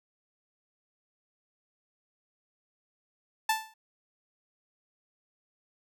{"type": "tone with exponential decay", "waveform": "sawtooth", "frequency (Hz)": 880, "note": "A5", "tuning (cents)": 0, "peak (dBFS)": -18, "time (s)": [3.49, 3.74], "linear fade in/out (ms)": 5, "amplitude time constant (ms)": 54, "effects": []}